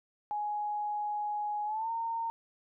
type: tone with pitch glide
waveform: sine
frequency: 835 to 915.8 Hz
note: G#5 to A#5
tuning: +9 to -31 cents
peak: -31 dBFS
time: 0.31-2.3 s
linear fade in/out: 0 ms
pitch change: +160 cents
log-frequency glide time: 1.65-1.9 s
effects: none